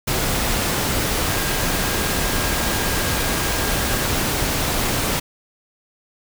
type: tone in noise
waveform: sine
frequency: 1619 Hz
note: G#6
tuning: 45 cents flat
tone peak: -32 dBFS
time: 1.27-4.06 s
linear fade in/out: 10 ms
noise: pink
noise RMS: -21 dBFS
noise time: 0.07-5.2 s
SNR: -14 dB
effects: none